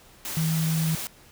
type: tone in noise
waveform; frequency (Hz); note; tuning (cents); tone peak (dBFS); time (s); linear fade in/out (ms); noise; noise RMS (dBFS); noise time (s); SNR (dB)
sine; 160.4; E3; -47; -22; 0.37-0.95; 0; white; -33; 0.25-1.07; +8
effects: pink hiss -53 dBFS RMS until 1.31 s